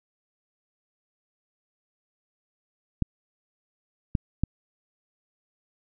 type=clicks; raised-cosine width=5 ms; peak=-10 dBFS; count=3; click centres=3.023 / 4.152 / 4.436 s; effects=none